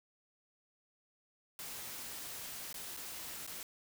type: noise with dropouts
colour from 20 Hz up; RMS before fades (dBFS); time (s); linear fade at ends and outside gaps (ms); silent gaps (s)
white; -45; 1.59-3.63; 1; 2.728-2.742 / 2.966-2.972 / 3.466-3.475
effects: none